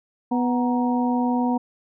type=harmonic tone with a mistuned harmonic; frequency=246.9 Hz; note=B3; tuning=in tune; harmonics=1 / 2 / 3 / 4; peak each=-20 / -31 / -28 / -28 dBFS; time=0.31-1.58 s; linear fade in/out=10 ms; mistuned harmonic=4; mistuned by=-85 cents; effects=none